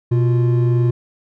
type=tone pair together; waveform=triangle; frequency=123.78 / 349.2 Hz; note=B2 / F4; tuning=+4 / 0 cents; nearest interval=octave + tritone; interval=1796 cents; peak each=-11 / -20 dBFS; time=0.11-0.91 s; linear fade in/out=10 ms; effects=none